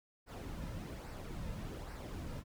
brown noise with flanger, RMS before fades -44 dBFS, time 0.26-2.44 s, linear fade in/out 50 ms, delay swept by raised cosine 0.29 to 2.69 ms, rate 1.2 Hz, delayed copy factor -0.5, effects none

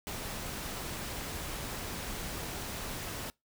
pink noise, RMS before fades -39 dBFS, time 0.07-3.3 s, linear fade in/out 0 ms, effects noise-tail reverb RT60 0.2 s tail -24 dB re dry

